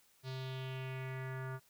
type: tone with low-pass filter sweep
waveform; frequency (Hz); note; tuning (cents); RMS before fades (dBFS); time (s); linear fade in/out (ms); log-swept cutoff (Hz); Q
square; 130.9; C3; +1; -42; 0.23-1.6; 50; 4500 to 1400; 3.2
effects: white hiss -69 dBFS RMS until 1.69 s